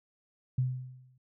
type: tone with exponential decay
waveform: sine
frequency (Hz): 127.8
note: C3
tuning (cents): -40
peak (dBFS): -23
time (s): 0.58-1.18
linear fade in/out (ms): 5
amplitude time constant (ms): 130
effects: none